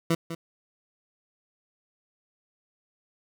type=tone with echo; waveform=20% pulse; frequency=166.1 Hz; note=E3; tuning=13 cents sharp; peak=-16 dBFS; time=0.1-0.15 s; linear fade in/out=5 ms; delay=200 ms; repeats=1; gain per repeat=-11 dB; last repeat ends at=0.35 s; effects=none